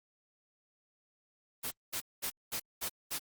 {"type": "noise bursts", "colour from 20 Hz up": "white", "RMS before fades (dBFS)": -36, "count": 6, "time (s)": [1.63, 3.19], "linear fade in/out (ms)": 20, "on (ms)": 85, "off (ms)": 210, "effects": ["Opus 24 kbps"]}